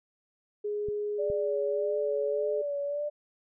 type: tone with pitch glide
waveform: sine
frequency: 415.8 to 426.5 Hz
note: G#4 to G#4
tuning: +2 to +46 cents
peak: -29 dBFS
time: 0.64-2.62 s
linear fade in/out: 10 ms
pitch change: +44 cents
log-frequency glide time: 1.88-1.99 s
type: clicks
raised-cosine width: 5 ms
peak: -29 dBFS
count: 2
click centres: 0.886 / 1.301 s
type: tone with vibrato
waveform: sine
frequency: 580 Hz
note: D5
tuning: 22 cents flat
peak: -29 dBFS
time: 1.18-3.1 s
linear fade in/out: 20 ms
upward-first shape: sine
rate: 1.7 Hz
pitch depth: 36 cents each way
effects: none